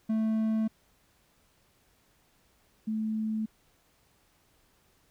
triangle / sine tone pair in turn, 220 / 218.1 Hz, A3 / A3, 0 / -15 cents, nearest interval unison, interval 15 cents, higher first, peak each -23 / -28 dBFS, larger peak first, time 0.09-0.68 / 2.87-3.46 s, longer neither, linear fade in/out 10 ms, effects pink hiss -67 dBFS RMS until 5.1 s

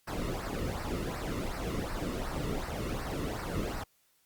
brown noise with flanger, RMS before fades -35 dBFS, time 0.07-3.84 s, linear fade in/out 10 ms, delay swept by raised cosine 0.29 to 1.29 ms, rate 2.7 Hz, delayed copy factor -0.7, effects white hiss -70 dBFS RMS until 4.25 s + Opus 48 kbps

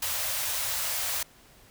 white band-stop noise, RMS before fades -30 dBFS, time 0.02-1.23 s, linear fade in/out 5 ms, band 120 to 510 Hz, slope 48 dB/octave, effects pink hiss -56 dBFS RMS until 1.7 s

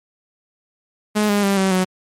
sawtooth tone with pitch steps, 210.9 / 204.2 / 197.69 / 191.4 / 185.3 Hz, G#3 / G#3 / G3 / G3 / F#3, +27 / -29 / +15 / -41 / +3 cents, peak -11 dBFS, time 1.15-1.85 s, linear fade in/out 20 ms, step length 140 ms, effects MP3 64 kbps

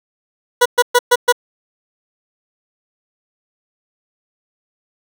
20% pulse tone bursts, 488.4 Hz, B4, 19 cents flat, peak -3 dBFS, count 5, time 0.61-1.325 s, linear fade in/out 10 ms, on 47 ms, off 120 ms, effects none

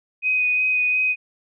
sine tone with vibrato, 2501 Hz, D#7, 8 cents sharp, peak -17 dBFS, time 0.22-1.16 s, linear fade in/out 50 ms, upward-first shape sine, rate 2.8 Hz, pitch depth 12 cents each way, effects none

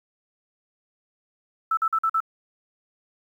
sine tone bursts, 1318.5 Hz, E6, in tune, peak -19 dBFS, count 5, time 1.71-2.204 s, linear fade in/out 5 ms, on 62 ms, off 46 ms, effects 9-bit

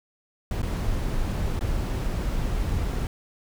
brown noise with dropouts, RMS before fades -26 dBFS, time 0.51-3.07 s, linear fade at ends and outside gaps 1 ms, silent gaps 0.618-0.629 / 1.592-1.609 s, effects none

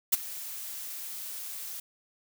blue noise with ADSR envelope, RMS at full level -20 dBFS, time 0.12-1.8 s, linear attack 15 ms, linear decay 20 ms, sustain -19 dB, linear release 4 ms, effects none

